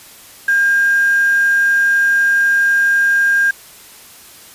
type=tone with quantisation; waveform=sine; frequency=1608 Hz; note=G6; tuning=44 cents sharp; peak=-10 dBFS; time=0.48-3.51 s; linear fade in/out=5 ms; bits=5; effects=white hiss -40 dBFS RMS until 4.54 s + resampled to 32000 Hz